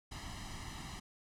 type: noise with comb filter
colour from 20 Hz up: pink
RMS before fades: -45 dBFS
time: 0.11-1 s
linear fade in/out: 10 ms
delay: 1 ms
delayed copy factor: +0.8
effects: low-pass 8000 Hz 12 dB/octave